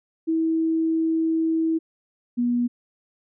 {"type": "tone pair in turn", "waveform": "sine", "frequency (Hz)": [323.8, 241.9], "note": ["E4", "B3"], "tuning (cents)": [-31, -36], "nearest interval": "perfect fourth", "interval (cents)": 505, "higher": "first", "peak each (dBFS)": -19, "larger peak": "neither", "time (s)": [[0.27, 1.79], [2.37, 2.68]], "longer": "first", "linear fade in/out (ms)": 20, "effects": []}